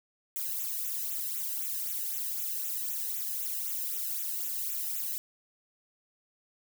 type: noise with flanger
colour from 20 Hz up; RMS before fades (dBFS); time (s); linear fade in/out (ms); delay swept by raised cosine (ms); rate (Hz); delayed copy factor
violet; -34; 0.36-5.18; 0; 0.2 to 0.91; 3.9; -1
effects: none